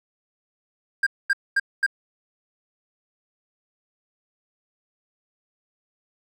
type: tone bursts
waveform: triangle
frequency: 1600 Hz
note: G6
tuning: 35 cents sharp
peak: -15 dBFS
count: 4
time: 1.03-1.864 s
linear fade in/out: 5 ms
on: 36 ms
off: 230 ms
effects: none